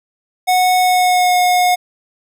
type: tone with pitch glide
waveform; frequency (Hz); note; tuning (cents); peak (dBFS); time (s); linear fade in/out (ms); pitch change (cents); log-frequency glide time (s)
square; 734 to 722.6; F#5 to F#5; -14 to -41; -11; 0.47-1.76; 20; -27; 0.77-1.36
effects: none